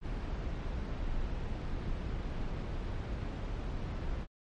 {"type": "noise", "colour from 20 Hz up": "brown", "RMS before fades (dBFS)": -36, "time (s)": [0.01, 4.27], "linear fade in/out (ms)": 50, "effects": ["low-pass 4000 Hz 12 dB/octave", "MP3 48 kbps"]}